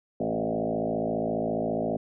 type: tone with frequency modulation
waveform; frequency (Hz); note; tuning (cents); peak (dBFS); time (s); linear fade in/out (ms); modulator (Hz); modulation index
sine; 430; A4; -40; -25; 0.2-1.97; 5; 54.7; 4.8
effects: none